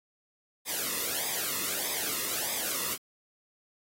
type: noise with flanger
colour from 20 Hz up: white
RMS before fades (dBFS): -32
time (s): 0.65-2.98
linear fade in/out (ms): 50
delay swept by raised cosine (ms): 0.69 to 1.31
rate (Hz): 1.6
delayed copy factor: -0.75
effects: AAC 48 kbps